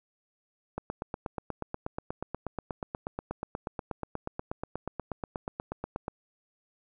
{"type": "click train", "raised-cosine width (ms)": 1, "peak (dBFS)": -19, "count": 45, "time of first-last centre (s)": [0.78, 6.081], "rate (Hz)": 8.3, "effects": []}